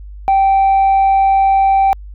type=tone; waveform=sine; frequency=779 Hz; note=G5; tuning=11 cents flat; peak=-6 dBFS; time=0.28-1.93 s; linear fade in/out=0 ms; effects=tanh soft clip ceiling -7 dBFS + added 50 Hz sine -29 dBFS peak until 2.14 s